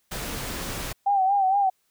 pink noise, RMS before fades -32 dBFS, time 0.11-0.93 s, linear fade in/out 10 ms
sine tone with vibrato, 780 Hz, G5, 9 cents flat, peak -18 dBFS, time 1.06-1.7 s, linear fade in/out 10 ms, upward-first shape sine, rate 4.3 Hz, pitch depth 70 cents each way
effects white hiss -70 dBFS RMS until 1.9 s

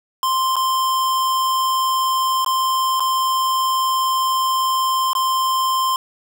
square tone with dropouts, 1046.5 Hz, C6, in tune, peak -17 dBFS, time 0.23-5.96 s, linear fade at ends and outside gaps 1 ms, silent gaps 0.557-0.565 / 2.447-2.462 / 2.997-3.004 / 5.132-5.151 s, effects none

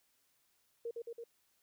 sine tone with echo, 466.2 Hz, A#4, in tune, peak -37 dBFS, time 0.85-0.91 s, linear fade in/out 5 ms, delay 110 ms, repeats 3, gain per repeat -2 dB, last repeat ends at 1.24 s, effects white hiss -75 dBFS RMS until 1.62 s

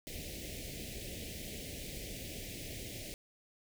pink band-stop noise, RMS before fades -44 dBFS, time 0.07-3.14 s, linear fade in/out 0 ms, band 650 to 2000 Hz, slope 48 dB/octave, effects none

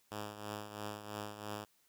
5% pulse tone with tremolo, 104.7 Hz, G#2, 15 cents sharp, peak -28 dBFS, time 0.11-1.65 s, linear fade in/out 10 ms, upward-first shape triangle, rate 3 Hz, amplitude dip 70%, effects white hiss -72 dBFS RMS until 1.88 s

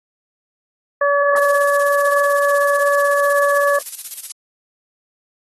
harmonic tone, 570 Hz, C#5, 48 cents sharp, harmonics 1 / 2 / 3, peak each -15 / -18 / -20 dBFS, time 1.01-3.79 s, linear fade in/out 5 ms
violet noise with tremolo, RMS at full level -24 dBFS, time 1.36-4.32 s, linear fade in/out 2 ms, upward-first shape square, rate 16 Hz, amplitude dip 75%
effects AAC 32 kbps

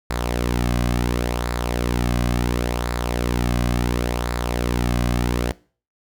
sawtooth tone with flanger, 60 Hz, B1, 49 cents flat, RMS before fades -22 dBFS, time 0.1-5.52 s, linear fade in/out 0 ms, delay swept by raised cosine 0.33 to 2.23 ms, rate 0.71 Hz, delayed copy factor -0.5, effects noise-tail reverb RT60 0.4 s tail -21 dB re dry

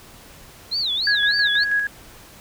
sine tone with vibrato, 3951 Hz, B7, in tune, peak -20 dBFS, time 0.71-1.65 s, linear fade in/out 20 ms, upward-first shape sine, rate 3.4 Hz, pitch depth 270 cents each way
sine tone with tremolo, 1661.2 Hz, G#6, in tune, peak -16 dBFS, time 1.07-1.87 s, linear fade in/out 2 ms, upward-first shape square, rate 6.2 Hz, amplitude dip 40%
effects pink hiss -45 dBFS RMS until 2.4 s

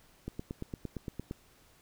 click train, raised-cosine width 3 ms, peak -24 dBFS, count 10, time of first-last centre 0.28-1.311 s, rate 8.73 Hz, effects pink hiss -63 dBFS RMS until 1.81 s

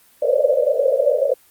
pink band-pass noise, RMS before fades -17 dBFS, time 0.22-1.34 s, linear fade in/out 5 ms, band 500 to 590 Hz, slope 96 dB/octave, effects white hiss -53 dBFS RMS until 1.5 s + Opus 32 kbps

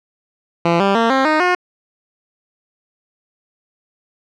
10% pulse tone with pitch steps, 169.7 / 197.2 / 229.2 / 266.3 / 309.4 / 359.6 Hz, F3 / G3 / A#3 / C4 / D#4 / F#4, -49 / +11 / -29 / +31 / -10 / -49 cents, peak -4 dBFS, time 0.65-1.55 s, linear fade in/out 5 ms, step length 150 ms, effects low-pass 3000 Hz 12 dB/octave

